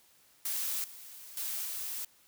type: noise with level steps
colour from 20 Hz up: blue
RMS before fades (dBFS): -34 / -49 / -36 / -38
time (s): 0.45-2.05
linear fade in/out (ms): 5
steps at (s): 0.84 / 1.37 / 1.65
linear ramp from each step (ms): 2
effects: white hiss -64 dBFS RMS until 2.27 s